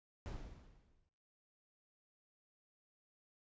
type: noise with exponential decay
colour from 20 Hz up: brown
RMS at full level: -41 dBFS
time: 0.26-1.09 s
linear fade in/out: 0 ms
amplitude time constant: 180 ms
effects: noise-tail reverb RT60 1.0 s tail -24 dB re dry + resampled to 16000 Hz